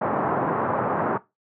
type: band-pass noise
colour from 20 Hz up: white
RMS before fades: -24 dBFS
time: 0.01-1.18 s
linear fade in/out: 10 ms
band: 120 to 1200 Hz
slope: 24 dB/octave
effects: noise-tail reverb RT60 0.2 s tail -17 dB re dry + low-pass 2000 Hz 12 dB/octave